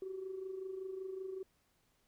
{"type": "tone with amplitude modulation", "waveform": "sine", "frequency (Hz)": 379.6, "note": "F#4", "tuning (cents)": 44, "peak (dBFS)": -37, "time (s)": [0.02, 1.43], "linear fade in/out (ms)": 2, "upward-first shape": "sine", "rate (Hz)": 25.3, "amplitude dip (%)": 60, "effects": ["tanh soft clip ceiling -34 dBFS", "pink hiss -75 dBFS RMS until 2.07 s"]}